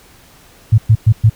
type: tone bursts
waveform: sine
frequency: 110 Hz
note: A2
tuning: in tune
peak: -4 dBFS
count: 4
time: 0.72-1.298 s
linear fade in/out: 10 ms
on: 62 ms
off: 110 ms
effects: pink hiss -45 dBFS RMS until 1.35 s